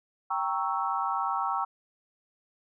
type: chord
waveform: sine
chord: G diminished seventh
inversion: none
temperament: equal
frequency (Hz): 784 / 932.3 / 1108.7 / 1318.5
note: G5 / Bb5 / Db6 / Fb6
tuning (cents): 0 / 0 / 0 / 0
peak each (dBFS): -32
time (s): 0.3-1.65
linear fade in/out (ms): 10
effects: none